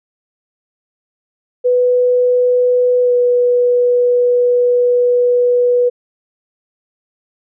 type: tone with pitch glide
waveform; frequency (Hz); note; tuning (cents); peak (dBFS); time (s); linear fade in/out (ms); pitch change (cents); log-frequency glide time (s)
sine; 495.4 to 489.7; B4 to B4; +5 to -15; -9; 1.64-5.9; 20; -20; 3.02-3.13
effects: none